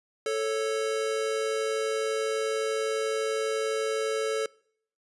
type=tone pair together; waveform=square; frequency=440 / 551.8 Hz; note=A4 / C#5; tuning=0 / -8 cents; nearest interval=major third; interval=392 cents; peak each=-28 / -33 dBFS; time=0.26-4.46 s; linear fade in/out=2 ms; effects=noise-tail reverb RT60 0.6 s tail -24 dB re dry + resampled to 24000 Hz